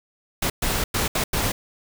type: noise bursts at uneven times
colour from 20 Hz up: pink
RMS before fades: -23 dBFS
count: 5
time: 0.42-0.5 / 0.62-0.84 / 0.94-1.08 / 1.15-1.24 / 1.33-1.52 s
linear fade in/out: 5 ms
effects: none